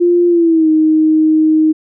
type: tone with pitch glide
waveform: sine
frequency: 349.2 to 312.9 Hz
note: F4 to D#4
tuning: 0 to +10 cents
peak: -7 dBFS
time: 0-1.73 s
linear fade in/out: 20 ms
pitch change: -190 cents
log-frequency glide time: 0.28-0.69 s
effects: none